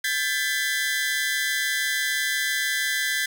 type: tone cluster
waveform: sawtooth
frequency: 1594 / 1740 / 2007 Hz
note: G6 / A6 / B6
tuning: +28 / -20 / +27 cents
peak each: -24 dBFS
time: 0.04-3.26 s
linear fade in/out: 5 ms
effects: none